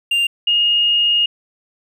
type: tone pair in turn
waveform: triangle / sine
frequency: 2794 / 2853 Hz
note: F7 / F7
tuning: 0 / +36 cents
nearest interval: unison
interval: 36 cents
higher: second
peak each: -12 dBFS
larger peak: neither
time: 0.11-0.27 / 0.47-1.26 s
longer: second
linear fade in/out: 5 ms
effects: none